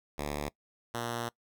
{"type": "tone pair in turn", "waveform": "5% pulse", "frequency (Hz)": [73.42, 118.11], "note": ["D2", "A#2"], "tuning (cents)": [0, 23], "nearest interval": "minor sixth", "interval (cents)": 823, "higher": "second", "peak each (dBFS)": -22, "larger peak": "neither", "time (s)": [[0.18, 0.49], [0.94, 1.29]], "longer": "second", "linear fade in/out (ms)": 5, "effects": ["noise-tail reverb RT60 0.1 s tail -22 dB re dry"]}